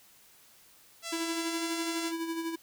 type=tone with pitch glide; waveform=5% pulse; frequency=670 to 679.7 Hz; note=E5 to F5; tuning=+28 to -47 cents; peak=-24 dBFS; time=1.02-2.13 s; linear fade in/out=50 ms; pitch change=+25 cents; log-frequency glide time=1.21-1.66 s
type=tone with tremolo; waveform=square; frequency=329.6 Hz; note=E4; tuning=in tune; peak=-31 dBFS; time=1.12-2.56 s; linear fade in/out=10 ms; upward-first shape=sine; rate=12 Hz; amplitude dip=50%
effects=white hiss -59 dBFS RMS until 2.62 s